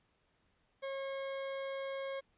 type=tone; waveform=40% pulse; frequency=543 Hz; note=C#5; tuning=36 cents flat; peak=-37 dBFS; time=0.82-2.21 s; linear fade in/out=20 ms; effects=pink hiss -75 dBFS RMS until 2.37 s + resampled to 8000 Hz